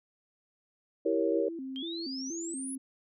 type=chord; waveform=sine; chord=E diminished seventh; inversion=none; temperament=equal; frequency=329.6 / 392 / 466.2 / 554.4 Hz; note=E4 / G4 / Bb4 / Db5; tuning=0 / 0 / 0 / 0 cents; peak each=-30 / -32 / -30 / -32 dBFS; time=1.05-1.49 s; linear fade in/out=10 ms
type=tone with vibrato; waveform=sine; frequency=296.9 Hz; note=D4; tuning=19 cents sharp; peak=-36 dBFS; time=1.35-2.78 s; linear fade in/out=10 ms; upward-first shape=square; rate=2.1 Hz; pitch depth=200 cents each way
type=exponential sweep; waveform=sine; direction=up; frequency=3136 to 10600 Hz; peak=-38 dBFS; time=1.76-2.75 s; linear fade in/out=0 ms
effects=none